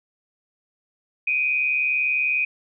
sine tone pair together, 2349 / 2489 Hz, D7 / D#7, 0 / 0 cents, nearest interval minor second, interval 100 cents, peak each -26 / -20 dBFS, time 1.27-2.45 s, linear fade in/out 5 ms, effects none

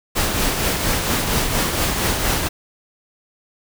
pink noise with tremolo, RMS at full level -18 dBFS, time 0.15-2.49 s, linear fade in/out 20 ms, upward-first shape triangle, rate 4.3 Hz, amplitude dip 45%, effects none

